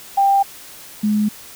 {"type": "tone pair in turn", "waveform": "sine", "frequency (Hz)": [791, 210.8], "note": ["G5", "G#3"], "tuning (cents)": [15, 26], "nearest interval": "octave + major seventh", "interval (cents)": 2289, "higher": "first", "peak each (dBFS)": [-11, -14], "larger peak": "first", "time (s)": [[0.17, 0.43], [1.03, 1.29]], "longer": "neither", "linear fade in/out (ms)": 10, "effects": ["white hiss -39 dBFS RMS until 1.55 s"]}